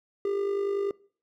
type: tone with amplitude modulation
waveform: triangle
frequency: 400 Hz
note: G4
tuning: 35 cents sharp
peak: -21 dBFS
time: 0.25-0.91 s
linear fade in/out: 2 ms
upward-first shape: sine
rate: 50.4 Hz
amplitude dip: 60%
effects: noise-tail reverb RT60 0.5 s tail -22 dB re dry